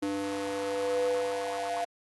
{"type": "tone with high-pass filter sweep", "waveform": "square", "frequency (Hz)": 99, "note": "G2", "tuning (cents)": 18, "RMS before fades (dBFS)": -31, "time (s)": [0.02, 1.85], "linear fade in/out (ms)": 10, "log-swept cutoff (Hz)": [340, 660], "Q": 7.4, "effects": ["AAC 32 kbps"]}